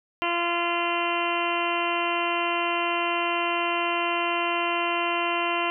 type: harmonic tone with a mistuned harmonic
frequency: 344.2 Hz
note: F4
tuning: 25 cents flat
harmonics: 1 / 2 / 3 / 4 / 5 / 6 / 7 / 8 / 9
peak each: -31 / -30 / -28 / -34 / -39 / -35 / -36 / -30 / -35 dBFS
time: 0.22-5.7 s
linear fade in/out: 0 ms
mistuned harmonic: 9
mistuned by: -16 cents
effects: none